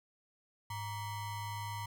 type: ring-modulated tone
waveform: square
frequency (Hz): 523.3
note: C5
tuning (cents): 0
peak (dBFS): -36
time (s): 0.7-1.86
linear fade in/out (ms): 5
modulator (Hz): 419
effects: none